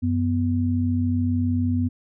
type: tone pair together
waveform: sine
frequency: 93.9 / 247.4 Hz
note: F#2 / B3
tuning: +26 / +3 cents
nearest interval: octave + perfect fourth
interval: 1677 cents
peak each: -22 dBFS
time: 0.02-1.89 s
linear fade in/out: 20 ms
effects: none